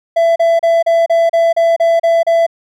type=tone bursts; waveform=triangle; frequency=668 Hz; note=E5; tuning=23 cents sharp; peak=-6 dBFS; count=10; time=0.16-2.466 s; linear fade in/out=10 ms; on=200 ms; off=34 ms; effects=none